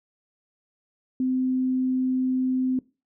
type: tone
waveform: sine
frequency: 257.5 Hz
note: C4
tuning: 28 cents flat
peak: -21 dBFS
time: 1.2-2.79 s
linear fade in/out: 2 ms
effects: noise-tail reverb RT60 0.3 s tail -21 dB re dry